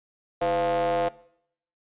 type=ring-modulated tone; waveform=square; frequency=91.6 Hz; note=F#2; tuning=17 cents flat; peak=-20 dBFS; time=0.41-1.09 s; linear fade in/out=10 ms; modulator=600 Hz; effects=noise-tail reverb RT60 0.7 s tail -20 dB re dry + resampled to 8000 Hz